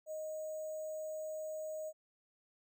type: tone with sample-and-hold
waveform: sine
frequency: 622.3 Hz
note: D#5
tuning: in tune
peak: -39 dBFS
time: 0.06-1.93 s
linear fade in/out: 50 ms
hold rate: 7350 Hz
effects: none